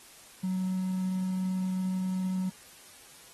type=tone with hard clipping; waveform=triangle; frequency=186.2 Hz; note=F#3; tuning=11 cents sharp; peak=-28 dBFS; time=0.43-2.5 s; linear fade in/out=10 ms; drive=4 dB; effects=white hiss -53 dBFS RMS until 3.33 s + AAC 32 kbps